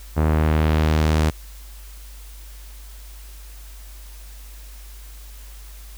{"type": "tone with low-pass filter sweep", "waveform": "sawtooth", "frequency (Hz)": 77.78, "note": "D#2", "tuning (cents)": 0, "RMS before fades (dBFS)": -18, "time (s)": [0.16, 1.31], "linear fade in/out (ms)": 20, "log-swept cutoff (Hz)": [1300, 10000], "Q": 0.79, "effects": ["added 50 Hz sine -37 dBFS peak until 5.97 s", "white hiss -47 dBFS RMS until 5.97 s"]}